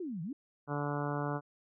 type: exponential two-way sweep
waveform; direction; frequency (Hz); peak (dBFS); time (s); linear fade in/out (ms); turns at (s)
sine; down then up; 387.7 to 152.1 to 310.2; -36; 0-0.33; 5; 0.22
type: harmonic tone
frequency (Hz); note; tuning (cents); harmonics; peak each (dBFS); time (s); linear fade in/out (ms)
145.2; D3; -19; 1 / 2 / 3 / 4 / 5 / 6 / 7 / 8 / 9 / 10; -36 / -39 / -41 / -42 / -43 / -44 / -44 / -45 / -46 / -46; 0.67-1.41; 50
effects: none